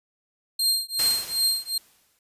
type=tone with tremolo; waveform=sawtooth; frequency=4192 Hz; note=C8; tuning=2 cents sharp; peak=-15 dBFS; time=0.59-1.78 s; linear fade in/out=5 ms; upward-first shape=triangle; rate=2.6 Hz; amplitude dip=100%
type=noise with exponential decay; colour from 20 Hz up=white; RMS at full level=-28 dBFS; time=0.99-2.19 s; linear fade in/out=2 ms; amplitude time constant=260 ms
effects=resampled to 32000 Hz